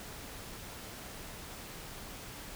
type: silence
effects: pink hiss -46 dBFS RMS until 2.55 s